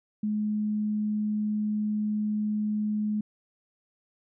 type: tone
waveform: sine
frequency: 211.5 Hz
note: G#3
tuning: 32 cents sharp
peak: -25 dBFS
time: 0.23-3.21 s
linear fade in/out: 5 ms
effects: none